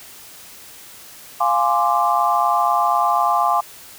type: chord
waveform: sine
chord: D half-diminished seventh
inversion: first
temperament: equal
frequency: 698.5 / 830.6 / 1046.5 / 1174.7 Hz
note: F5 / Ab5 / C6 / D6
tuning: 0 / 0 / 0 / 0 cents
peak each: -20 dBFS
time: 1.4-3.61 s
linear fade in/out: 10 ms
effects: white hiss -41 dBFS RMS until 3.98 s